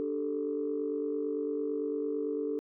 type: chord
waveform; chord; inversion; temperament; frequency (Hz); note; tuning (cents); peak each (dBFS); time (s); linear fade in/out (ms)
sine; D suspended fourth; none; just; 293.7 / 391.6 / 440.5; D4 / G4 / A4; 0 / -2 / +2; -34 / -37 / -32; 0-2.59; 0
effects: tanh soft clip ceiling -22 dBFS